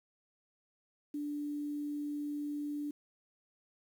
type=tone with quantisation; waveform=sine; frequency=293 Hz; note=D4; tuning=4 cents flat; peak=-35 dBFS; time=1.14-2.91 s; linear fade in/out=5 ms; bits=10; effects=none